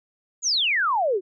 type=exponential sweep; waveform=sine; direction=down; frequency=7040 to 349.6 Hz; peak=-19 dBFS; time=0.42-1.21 s; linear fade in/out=50 ms; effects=none